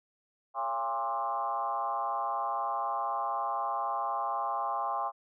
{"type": "tone with frequency modulation", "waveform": "sine", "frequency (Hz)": 932.3, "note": "A#5", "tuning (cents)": 0, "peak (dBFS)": -29, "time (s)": [0.54, 5.12], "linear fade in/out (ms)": 50, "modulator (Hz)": 124, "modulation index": 2.1, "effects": []}